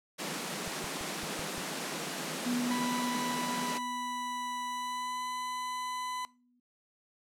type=high-pass noise; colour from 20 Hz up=pink; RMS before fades=-37 dBFS; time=0.18-3.79 s; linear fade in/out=20 ms; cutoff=150 Hz; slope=96 dB/octave
type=clicks; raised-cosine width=5 ms; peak=-34 dBFS; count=6; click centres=0.678 / 0.843 / 1.011 / 1.233 / 1.394 / 1.58 s
type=tone with exponential decay; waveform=sine; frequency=245.1 Hz; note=B3; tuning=13 cents flat; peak=-28 dBFS; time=2.46-6.6 s; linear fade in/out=5 ms; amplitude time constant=900 ms
type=tone with pitch glide; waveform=40% pulse; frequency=987.8 to 1003.3 Hz; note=B5 to B5; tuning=0 to +27 cents; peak=-34 dBFS; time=2.71-6.25 s; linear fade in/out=0 ms; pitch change=+27 cents; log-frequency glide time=4.65-5.23 s
effects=noise-tail reverb RT60 0.3 s tail -21 dB re dry + low-pass 11000 Hz 12 dB/octave